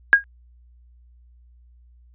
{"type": "tone with exponential decay", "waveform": "sine", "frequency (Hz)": 1633, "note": "G#6", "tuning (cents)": -30, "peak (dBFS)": -4, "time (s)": [0.13, 0.24], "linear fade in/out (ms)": 0, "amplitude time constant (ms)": 23, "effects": ["added 60 Hz sine -49 dBFS peak until 2.14 s", "resampled to 8000 Hz"]}